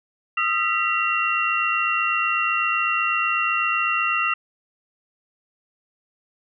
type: tone cluster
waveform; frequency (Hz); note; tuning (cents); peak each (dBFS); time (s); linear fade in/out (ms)
sine; 1244 / 1352 / 1962 / 2747; D#6 / E6 / B6 / F7; -1 / +43 / -12 / -29; -25 / -26 / -29 / -22; 0.37-4.34; 5
effects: none